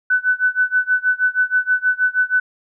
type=tone with tremolo; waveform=sine; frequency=1500 Hz; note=F#6; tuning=23 cents sharp; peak=-11 dBFS; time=0.1-2.4 s; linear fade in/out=5 ms; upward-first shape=sine; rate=6.3 Hz; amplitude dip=95%; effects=none